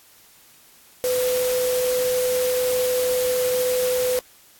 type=tone in noise; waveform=sine; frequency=502 Hz; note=B4; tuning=28 cents sharp; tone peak=-19 dBFS; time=1.04-4.19 s; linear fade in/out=0 ms; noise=white; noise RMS=-29 dBFS; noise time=1.04-4.19 s; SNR=+7 dB; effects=white hiss -52 dBFS RMS until 4.59 s + AAC 64 kbps